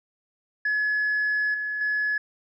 sine tone with level steps, 1700 Hz, G#6, 40 cents sharp, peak -20 / -26 / -21 dBFS, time 0.65-2.18 s, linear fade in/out 5 ms, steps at 1.54 / 1.81 s, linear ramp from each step 2 ms, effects tanh soft clip ceiling -19 dBFS

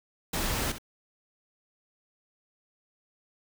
pink noise with echo, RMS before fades -30 dBFS, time 0.33-0.72 s, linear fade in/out 5 ms, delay 64 ms, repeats 1, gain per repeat -11 dB, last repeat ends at 0.784 s, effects none

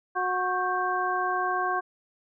harmonic tone with a mistuned harmonic, 365.8 Hz, F#4, 20 cents flat, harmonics 1 / 2 / 3 / 4, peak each -33 / -29 / -28 / -31 dBFS, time 0.15-1.81 s, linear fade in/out 20 ms, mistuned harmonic 4, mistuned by +120 cents, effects none

